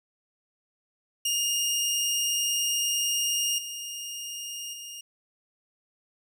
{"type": "tone with level steps", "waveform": "20% pulse", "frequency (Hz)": 2833, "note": "F7", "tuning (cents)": 24, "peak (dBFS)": [-20, -30, -34], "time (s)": [1.25, 5.01], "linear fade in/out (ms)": 5, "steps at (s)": [3.58, 4.73], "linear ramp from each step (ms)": 5, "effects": []}